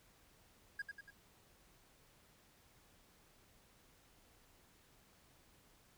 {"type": "tone with echo", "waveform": "triangle", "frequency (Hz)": 1635, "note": "G#6", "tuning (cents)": -28, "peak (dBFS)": -37, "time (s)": [0.79, 0.82], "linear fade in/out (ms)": 5, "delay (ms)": 95, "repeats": 3, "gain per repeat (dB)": -5, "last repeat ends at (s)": 1.105, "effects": ["pink hiss -68 dBFS RMS until 5.97 s"]}